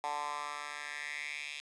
10% pulse tone with high-pass filter sweep, 146.83 Hz, D3, in tune, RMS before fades -40 dBFS, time 0.04-1.6 s, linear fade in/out 0 ms, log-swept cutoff 850 to 2800 Hz, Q 4.1, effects resampled to 22050 Hz + 10-bit

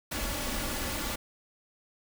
pink noise with comb filter, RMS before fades -33 dBFS, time 0.11-1.16 s, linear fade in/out 10 ms, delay 3.5 ms, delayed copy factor +0.55, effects none

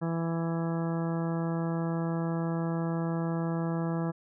harmonic tone, 166 Hz, E3, 12 cents sharp, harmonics 1 / 2 / 3 / 4 / 5 / 6 / 7 / 8 / 10, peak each -29 / -35 / -39 / -41 / -43 / -45 / -46 / -47 / -49 dBFS, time 0.01-4.12 s, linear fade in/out 20 ms, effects none

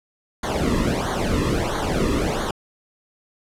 brown noise with flanger, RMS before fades -22 dBFS, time 0.43-2.51 s, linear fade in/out 5 ms, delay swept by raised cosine 0.38 to 1.36 ms, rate 1.5 Hz, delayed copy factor -0.85, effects low-pass 11000 Hz 12 dB/octave

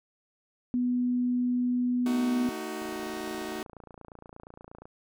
sine tone, 246.9 Hz, B3, in tune, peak -24 dBFS, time 0.74-2.49 s, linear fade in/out 0 ms
sawtooth chord, D# diminished, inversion second, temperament just, 224 / 311.1 / 373.4 Hz, A3 / D#4 / F#4, +31 / 0 / +16 cents, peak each -36 / -34 / -33 dBFS, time 2.06-3.63 s, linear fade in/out 2 ms
click train, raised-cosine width 1 ms, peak -32 dBFS, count 59, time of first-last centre 2.82-4.855 s, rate 28.5 Hz
effects none

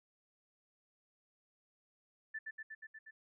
sine tone with echo, 1760 Hz, A6, in tune, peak -39 dBFS, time 2.34-2.39 s, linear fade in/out 10 ms, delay 120 ms, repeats 6, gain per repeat -2 dB, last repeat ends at 3.11 s, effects none

